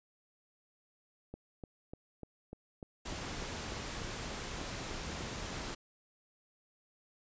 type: click train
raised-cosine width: 2 ms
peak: -31 dBFS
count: 14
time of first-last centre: 1.34-5.209 s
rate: 3.36 Hz
type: noise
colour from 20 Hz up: pink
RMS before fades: -41 dBFS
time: 3.05-5.75 s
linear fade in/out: 10 ms
effects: resampled to 16000 Hz